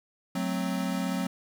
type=chord; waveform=square; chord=F# diminished; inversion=none; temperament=equal; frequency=185 / 220 / 261.6 Hz; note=F#3 / A3 / C4; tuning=0 / 0 / 0 cents; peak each=-31 / -36 / -33 dBFS; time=0.35-1.27 s; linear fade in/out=5 ms; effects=none